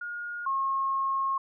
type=tone pair in turn; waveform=sine; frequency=1429 / 1082 Hz; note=F6 / C#6; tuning=+39 / -42 cents; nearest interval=perfect fourth; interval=481 cents; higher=first; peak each=-33 / -25 dBFS; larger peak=second; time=0.01-0.46 / 0.46-1.38 s; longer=second; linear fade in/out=5 ms; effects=none